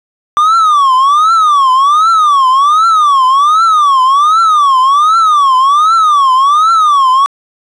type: tone with vibrato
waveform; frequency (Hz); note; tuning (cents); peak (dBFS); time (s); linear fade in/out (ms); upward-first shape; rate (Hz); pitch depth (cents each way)
triangle; 1174.7; D6; 0; -3; 0.37-7.26; 0; triangle; 1.3; 260
effects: resampled to 24000 Hz + 7-bit